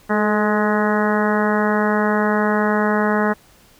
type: harmonic tone with a mistuned harmonic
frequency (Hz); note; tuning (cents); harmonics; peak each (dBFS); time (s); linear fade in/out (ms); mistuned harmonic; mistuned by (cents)
210.3; G#3; +22; 1 / 2 / 3 / 4 / 5 / 6 / 7 / 8 / 9; -19 / -22 / -24 / -25 / -26 / -27 / -27 / -28 / -29; 0.09-3.34; 20; 2; +31
effects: pink hiss -51 dBFS RMS until 3.79 s